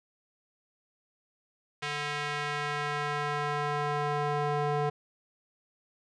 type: tone with band-pass filter sweep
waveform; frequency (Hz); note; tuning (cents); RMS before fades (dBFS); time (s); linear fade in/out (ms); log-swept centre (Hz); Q
square; 146.83; D3; 0; -31; 1.82-4.9; 10; 2400 to 670; 1
effects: resampled to 22050 Hz